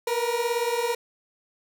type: beating tone pair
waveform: 30% pulse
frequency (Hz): 465.3 / 483.3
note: A#4 / B4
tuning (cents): -3 / -38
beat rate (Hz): 18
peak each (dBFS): -24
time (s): 0.07-0.95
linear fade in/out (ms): 5
effects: none